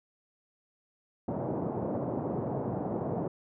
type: band-pass noise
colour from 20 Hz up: pink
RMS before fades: -33 dBFS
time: 1.28-3.28 s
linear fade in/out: 5 ms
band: 120 to 780 Hz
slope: 24 dB/octave
effects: none